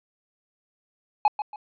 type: tone with echo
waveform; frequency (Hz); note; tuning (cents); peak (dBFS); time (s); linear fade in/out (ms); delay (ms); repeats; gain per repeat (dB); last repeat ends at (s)
triangle; 842; G#5; +24; -13; 1.25-1.28; 2; 140; 2; -10; 1.56
effects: resampled to 11025 Hz